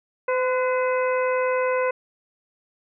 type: harmonic tone with a mistuned harmonic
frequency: 510 Hz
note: C5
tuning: 44 cents flat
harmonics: 1 / 2 / 3 / 4 / 5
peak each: -21 / -27 / -31 / -33 / -35 dBFS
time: 0.28-1.91 s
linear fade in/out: 5 ms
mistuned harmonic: 3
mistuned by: -47 cents
effects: none